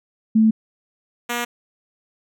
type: tone pair in turn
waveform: sine / 5% pulse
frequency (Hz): 220 / 239.6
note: A3 / A#3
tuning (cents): 0 / +48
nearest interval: minor second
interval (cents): 148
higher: second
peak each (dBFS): -11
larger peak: neither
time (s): 0.35-0.51 / 1.29-1.45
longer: neither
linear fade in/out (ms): 10
effects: none